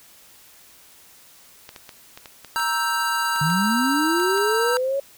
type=clicks; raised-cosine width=0.2 ms; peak=-21 dBFS; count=11; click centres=1.691 / 1.762 / 1.892 / 2.175 / 2.258 / 2.447 / 2.597 / 3.361 / 3.502 / 4.2 / 4.377 s
type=chord; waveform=square; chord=E diminished; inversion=second; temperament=equal with one note detuned; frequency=937.7 / 1318.5 / 1568 Hz; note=Bb5 / E6 / G6; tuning=+10 / 0 / 0 cents; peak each=-26 dBFS; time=2.56-4.77 s; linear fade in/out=0 ms
type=linear sweep; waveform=sine; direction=up; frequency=145.4 to 560 Hz; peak=-20 dBFS; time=3.41-5 s; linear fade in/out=5 ms
effects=white hiss -50 dBFS RMS until 5.17 s